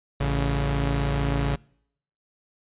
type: tone pair together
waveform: sawtooth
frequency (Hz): 55.68 / 140.3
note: A1 / C#3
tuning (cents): +21 / +21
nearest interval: octave + major third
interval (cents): 1600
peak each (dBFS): -21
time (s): 0.2-1.56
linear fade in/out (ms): 10
effects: noise-tail reverb RT60 0.7 s tail -26 dB re dry + resampled to 8000 Hz